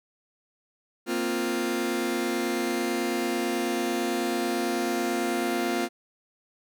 sawtooth chord, Bb suspended second, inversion none, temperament just, 233.1 / 262.2 / 349.6 Hz, Bb3 / C4 / F4, 0 / +4 / +2 cents, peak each -27 / -27 / -24 dBFS, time 1.06-5.89 s, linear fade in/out 50 ms, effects none

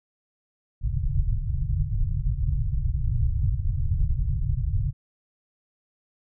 pink low-pass noise, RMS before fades -24 dBFS, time 0.81-4.93 s, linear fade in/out 50 ms, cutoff 150 Hz, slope 96 dB/octave, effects none

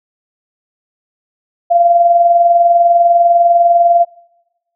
sine tone with tremolo, 689 Hz, F5, 24 cents flat, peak -4 dBFS, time 1.7-4.05 s, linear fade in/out 20 ms, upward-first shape sine, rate 20 Hz, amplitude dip 50%, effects noise-tail reverb RT60 1.0 s tail -24 dB re dry

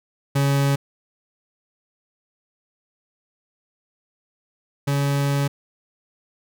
40% pulse tone pair in turn, 139.6 / 140.98 Hz, C#3 / C#3, +13 / +30 cents, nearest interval unison, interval 17 cents, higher second, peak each -16 / -18 dBFS, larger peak first, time 0.35-0.76 / 4.87-5.48 s, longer second, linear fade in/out 10 ms, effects none

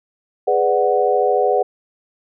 sine chord, G# half-diminished seventh, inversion none, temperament equal with one note detuned, 413.9 / 493.9 / 587.3 / 740 Hz, G#4 / B4 / D5 / F#5, -6 / 0 / 0 / 0 cents, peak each -19 / -18 / -21 / -18 dBFS, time 0.47-1.63 s, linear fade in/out 10 ms, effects none

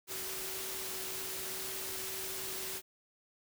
sine tone in noise, 379.7 Hz, F#4, 45 cents sharp, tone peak -48 dBFS, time 0.07-2.82 s, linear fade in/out 50 ms, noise white, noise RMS -40 dBFS, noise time 0.07-2.82 s, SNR -11 dB, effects none

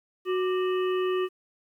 harmonic tone with a mistuned harmonic, 369.1 Hz, F#4, 4 cents flat, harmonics 1 / 3 / 5 / 7 / 8, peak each -24 / -34 / -41 / -43 / -41 dBFS, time 0.25-1.29 s, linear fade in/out 50 ms, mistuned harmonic 3, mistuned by +110 cents, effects 10-bit

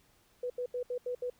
sine tone bursts at uneven times, 493.9 Hz, B4, in tune, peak -32 dBFS, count 6, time 0.43-0.5 / 0.58-0.66 / 0.74-0.83 / 0.9-0.98 / 1.06-1.15 / 1.22-1.3 s, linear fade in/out 5 ms, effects pink hiss -67 dBFS RMS until 1.39 s

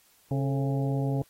harmonic tone with a mistuned harmonic, 136.3 Hz, C#3, 29 cents flat, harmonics 1 / 2 / 3 / 4 / 5 / 6, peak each -26 / -32 / -36 / -38 / -40 / -42 dBFS, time 0.31-1.22 s, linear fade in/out 2 ms, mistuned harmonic 3, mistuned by +88 cents, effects white hiss -62 dBFS RMS until 1.29 s + AAC 48 kbps

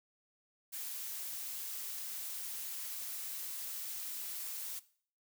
blue noise, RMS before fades -42 dBFS, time 0.72-4.8 s, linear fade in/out 20 ms, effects noise-tail reverb RT60 0.5 s tail -18 dB re dry

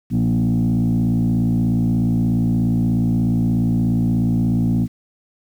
sine tone with frequency modulation, 180 Hz, F#3, 47 cents flat, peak -13 dBFS, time 0.1-4.88 s, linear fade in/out 50 ms, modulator 56.8 Hz, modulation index 1.5, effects tanh soft clip ceiling -12 dBFS + 8-bit

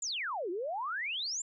sine exponential two-way sweep, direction down then up, 7540 to 333.2 to 7540 Hz, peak -33 dBFS, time 0.02-1.42 s, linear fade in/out 5 ms, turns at 0.5 s, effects none

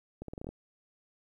accelerating click train, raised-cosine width 2 ms, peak -27 dBFS, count 8, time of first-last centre 0.22-0.49 s, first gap 63 ms, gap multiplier 0.83, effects 11-bit

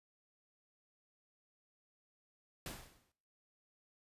pink noise with exponential decay, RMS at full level -42 dBFS, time 2.66-3.12 s, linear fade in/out 2 ms, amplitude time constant 98 ms, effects noise-tail reverb RT60 0.7 s tail -22 dB re dry + resampled to 32000 Hz

